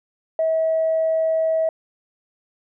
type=tone; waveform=sine; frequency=644 Hz; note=E5; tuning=41 cents flat; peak=-16 dBFS; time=0.39-1.69 s; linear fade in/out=2 ms; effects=tanh soft clip ceiling -12 dBFS